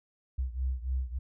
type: beating tone pair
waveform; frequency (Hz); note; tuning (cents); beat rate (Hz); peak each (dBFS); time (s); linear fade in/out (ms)
sine; 63.3 / 66.8; B1 / C2; +43 / +36; 3.5; -31 / -34; 0.38-1.19; 10
effects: none